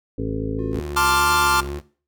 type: harmonic tone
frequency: 54.2 Hz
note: A1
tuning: 25 cents flat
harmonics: 1 / 2 / 3 / 4 / 5 / 7 / 8 / 9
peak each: -30 / -29 / -35 / -35 / -27 / -34 / -31 / -35 dBFS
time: 0.18-0.8 s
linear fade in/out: 5 ms
type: tone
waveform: triangle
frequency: 356.9 Hz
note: F4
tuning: 38 cents sharp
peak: -28 dBFS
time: 0.59-1.79 s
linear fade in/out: 0 ms
type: tone with vibrato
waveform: sawtooth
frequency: 70.9 Hz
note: C#2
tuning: 40 cents sharp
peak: -25 dBFS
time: 0.71-1.82 s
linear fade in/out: 50 ms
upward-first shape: triangle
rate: 2 Hz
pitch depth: 130 cents each way
type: chord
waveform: 45% pulse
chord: D minor seventh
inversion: second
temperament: equal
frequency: 880 / 1046.5 / 1174.7 / 1396.9 Hz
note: A5 / C6 / D6 / F6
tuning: 0 / 0 / 0 / 0 cents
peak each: -22 / -23 / -21 / -21 dBFS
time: 0.96-1.61 s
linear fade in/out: 10 ms
effects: noise-tail reverb RT60 0.4 s tail -18 dB re dry